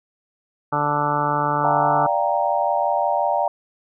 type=harmonic tone; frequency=146.83 Hz; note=D3; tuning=in tune; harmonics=1 / 2 / 3 / 4 / 5 / 6 / 7 / 8 / 9 / 10; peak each=-28 / -30 / -32 / -28 / -31 / -22 / -34 / -25 / -27 / -33 dBFS; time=0.72-2.07 s; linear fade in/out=10 ms
type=chord; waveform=sine; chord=G minor seventh; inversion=second; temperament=equal; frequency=587.3 / 698.5 / 784 / 932.3 Hz; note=D5 / F5 / G5 / Bb5; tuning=0 / 0 / 0 / 0 cents; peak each=-23 dBFS; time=1.64-3.48 s; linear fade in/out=2 ms
effects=none

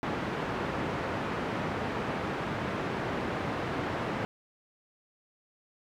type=band-pass noise; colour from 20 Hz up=pink; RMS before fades=-33 dBFS; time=0.03-4.25 s; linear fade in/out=0 ms; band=130 to 1800 Hz; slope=12 dB/octave; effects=none

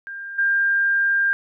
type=tone with level steps; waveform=sine; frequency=1598 Hz; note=G6; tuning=33 cents sharp; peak=-30 / -16 dBFS; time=0.07-1.33 s; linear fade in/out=0 ms; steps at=0.38 s; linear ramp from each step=10 ms; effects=none

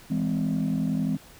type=chord; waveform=sine; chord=E augmented; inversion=none; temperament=just; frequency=164.81 / 206 / 257.5 Hz; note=E3 / G#3 / B#3; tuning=0 / -14 / -28 cents; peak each=-26 dBFS; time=0.1-1.17 s; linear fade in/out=10 ms; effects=tanh soft clip ceiling -19 dBFS + pink hiss -50 dBFS RMS until 1.39 s

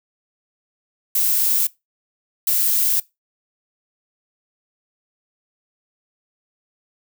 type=noise bursts at uneven times; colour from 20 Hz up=violet; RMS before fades=-18 dBFS; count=2; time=1.15-1.67 / 2.47-3 s; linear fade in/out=5 ms; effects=noise-tail reverb RT60 0.2 s tail -21 dB re dry

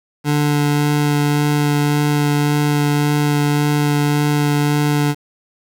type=tone with vibrato; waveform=25% pulse; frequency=146.83 Hz; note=D3; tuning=in tune; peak=-10 dBFS; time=0.24-5.15 s; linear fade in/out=50 ms; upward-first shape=sine; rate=1.8 Hz; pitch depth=9 cents each way; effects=7-bit

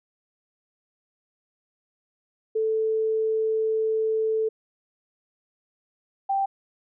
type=tone pair in turn; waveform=sine; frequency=440 / 784 Hz; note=A4 / G5; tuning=0 / 0 cents; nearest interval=minor seventh; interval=1000 cents; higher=second; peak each=-21 dBFS; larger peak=neither; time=2.55-4.49 / 6.29-6.46 s; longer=first; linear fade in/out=10 ms; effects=none

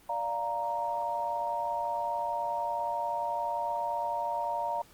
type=chord; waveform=sine; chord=Bb major; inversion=first; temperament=equal; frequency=587.3 / 698.5 / 932.3 Hz; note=D5 / F5 / Bb5; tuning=0 / 0 / 0 cents; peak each=-37 / -35 / -31 dBFS; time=0.09-4.82 s; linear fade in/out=5 ms; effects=pink hiss -58 dBFS RMS until 4.93 s + Opus 24 kbps

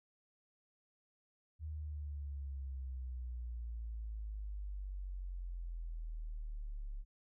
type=exponential sweep; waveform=sine; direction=down; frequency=78.3 to 34.79 Hz; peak=-40 dBFS; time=1.59-7.05 s; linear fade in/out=50 ms; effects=none

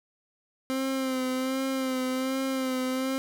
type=tone with vibrato; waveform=30% pulse; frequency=261.6 Hz; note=C4; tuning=in tune; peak=-24 dBFS; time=0.7-3.18 s; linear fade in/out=0 ms; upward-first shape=sine; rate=1.3 Hz; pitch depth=34 cents each way; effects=9-bit

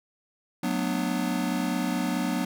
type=chord; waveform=square; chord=B minor seventh; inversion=second; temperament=just; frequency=185.21 / 222.2 / 246.9 / 296.3 Hz; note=F#3 / A3 / B3 / D4; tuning=+2 / +17 / 0 / +15 cents; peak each=-31 / -36 / -30 / -32 dBFS; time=0.63-2.45 s; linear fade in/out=5 ms; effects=none

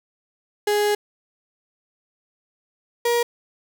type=tone pair in turn; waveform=35% pulse; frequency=415.3 / 474.7 Hz; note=G#4 / A#4; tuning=0 / +31 cents; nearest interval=major second; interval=231 cents; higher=second; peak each=-16 dBFS; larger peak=neither; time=0.67-0.95 / 3.05-3.23 s; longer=first; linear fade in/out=5 ms; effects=none

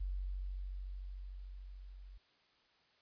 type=tone with level ramp; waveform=sine; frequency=46.78 Hz; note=F#1; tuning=20 cents sharp; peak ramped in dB=-35 to -50 dBFS; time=0-2.18 s; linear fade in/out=10 ms; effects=white hiss -71 dBFS RMS until 3.01 s + resampled to 11025 Hz

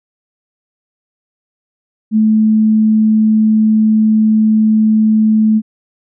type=tone; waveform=sine; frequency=217.3 Hz; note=A3; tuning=21 cents flat; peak=-7 dBFS; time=2.11-5.62 s; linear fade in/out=50 ms; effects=none

